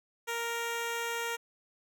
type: tone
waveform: 10% pulse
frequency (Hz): 466.2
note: A#4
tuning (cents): 0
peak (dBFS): -24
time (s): 0.27-1.37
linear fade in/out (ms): 20
effects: none